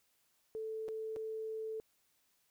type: tone with dropouts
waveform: sine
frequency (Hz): 440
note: A4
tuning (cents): 0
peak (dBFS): -38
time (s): 0.55-1.8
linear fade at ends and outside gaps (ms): 0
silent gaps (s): 0.882-0.887 / 1.161-1.166
effects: white hiss -75 dBFS RMS until 2.5 s